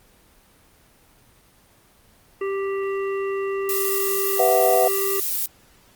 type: harmonic tone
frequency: 392 Hz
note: G4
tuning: in tune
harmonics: 1 / 3 / 5 / 7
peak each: -23 / -33 / -37 / -40 dBFS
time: 2.41-5.2 s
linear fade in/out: 5 ms
type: noise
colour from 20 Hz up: violet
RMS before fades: -24 dBFS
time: 3.69-5.46 s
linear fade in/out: 2 ms
type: chord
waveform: sine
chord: B suspended fourth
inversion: none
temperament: equal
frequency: 493.9 / 659.3 / 740 Hz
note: B4 / E5 / F#5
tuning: 0 / 0 / 0 cents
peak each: -20 dBFS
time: 4.39-4.88 s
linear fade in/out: 5 ms
effects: pink hiss -55 dBFS RMS until 5.95 s + Opus 24 kbps